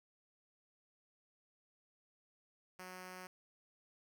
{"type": "tone", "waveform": "5% pulse", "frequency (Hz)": 183.8, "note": "F#3", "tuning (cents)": -11, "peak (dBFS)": -37, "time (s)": [2.79, 3.27], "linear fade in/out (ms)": 2, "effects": []}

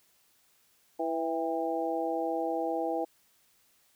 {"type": "harmonic tone with a mistuned harmonic", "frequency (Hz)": 164.81, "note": "E3", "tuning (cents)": 0, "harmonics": [2, 3, 4, 5], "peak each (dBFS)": [-34, -34, -34, -34], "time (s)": [0.99, 3.05], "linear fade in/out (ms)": 10, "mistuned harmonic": 5, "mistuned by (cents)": -48, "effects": ["white hiss -67 dBFS RMS until 3.95 s"]}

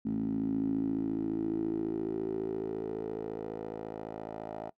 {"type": "tone with band-pass filter sweep", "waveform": "10% pulse", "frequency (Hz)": 54.5, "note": "A1", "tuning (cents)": -16, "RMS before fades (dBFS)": -34, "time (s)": [0.05, 4.7], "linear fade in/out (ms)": 10, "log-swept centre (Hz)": [240, 610], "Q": 6.9, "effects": ["noise-tail reverb RT60 0.1 s tail -20 dB re dry"]}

